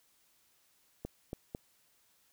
clicks, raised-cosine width 2 ms, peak -25 dBFS, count 3, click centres 1.05 / 1.331 / 1.549 s, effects white hiss -70 dBFS RMS until 2.32 s

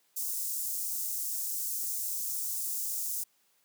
white high-pass noise, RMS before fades -34 dBFS, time 0.16-3.24 s, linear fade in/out 10 ms, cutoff 6300 Hz, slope 24 dB/octave, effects white hiss -70 dBFS RMS until 3.64 s + high-pass 150 Hz 12 dB/octave

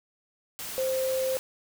sine tone in noise, 523.3 Hz, C5, in tune, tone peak -25 dBFS, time 0.78-1.37 s, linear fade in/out 0 ms, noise white, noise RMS -37 dBFS, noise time 0.59-1.39 s, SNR +9 dB, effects none

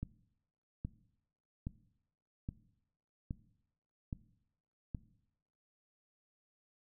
click train, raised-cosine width 5 ms, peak -26 dBFS, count 7, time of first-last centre 0.03-4.948 s, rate 1.22 Hz, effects noise-tail reverb RT60 0.8 s tail -18 dB re dry

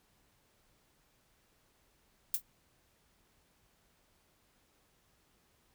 violet noise with exponential decay, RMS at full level -26 dBFS, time 2.34-2.42 s, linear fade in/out 2 ms, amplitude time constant 17 ms, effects pink hiss -71 dBFS RMS until 5.74 s

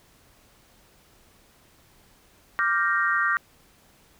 sine chord, G minor seventh, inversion second, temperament equal, 1174.7 / 1396.9 / 1568 / 1864.7 Hz, D6 / F6 / G6 / Bb6, 0 / 0 / 0 / 0 cents, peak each -26 dBFS, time 2.59-3.37 s, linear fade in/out 0 ms, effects pink hiss -58 dBFS RMS until 4.19 s

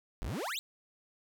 35% pulse exponential sweep, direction up, 34.65 to 4204 Hz, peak -33 dBFS, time 0.22-0.59 s, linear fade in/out 0 ms, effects none

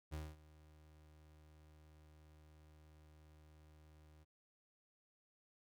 35% pulse tone with ADSR envelope, 77 Hz, D#2, 17 cents flat, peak -40 dBFS, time 0.11-4.25 s, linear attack 28 ms, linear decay 220 ms, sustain -20 dB, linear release 25 ms, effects none

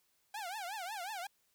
sawtooth tone with vibrato, 784 Hz, G5, in tune, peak -36 dBFS, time 0.34-1.27 s, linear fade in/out 5 ms, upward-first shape triangle, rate 5.5 Hz, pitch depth 260 cents each way, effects white hiss -75 dBFS RMS until 1.54 s

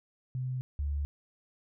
sine tone pair in turn, 128.2 / 71.95 Hz, C3 / D2, -35 / -35 cents, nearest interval minor seventh, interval 1000 cents, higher first, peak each -31 / -29 dBFS, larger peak second, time 0.35-0.61 / 0.79-1.05 s, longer neither, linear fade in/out 0 ms, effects none

